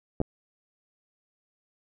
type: clicks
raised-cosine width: 2 ms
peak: -14 dBFS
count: 2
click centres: 0.203 / 0.215 s
effects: none